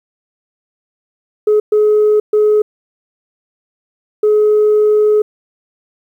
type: tone bursts at uneven times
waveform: sine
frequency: 423.7 Hz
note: G#4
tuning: 35 cents sharp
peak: -6 dBFS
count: 4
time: 1.47-1.6 / 1.72-2.2 / 2.33-2.62 / 4.23-5.22 s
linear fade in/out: 5 ms
effects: tanh soft clip ceiling -5 dBFS + 8-bit